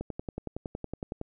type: click train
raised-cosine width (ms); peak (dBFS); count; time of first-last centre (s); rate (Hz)
2; -21; 14; 0.01-1.214; 10.8
effects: none